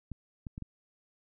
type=clicks; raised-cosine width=5 ms; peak=-27 dBFS; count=4; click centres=0.117 / 0.468 / 0.579 / 0.623 s; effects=none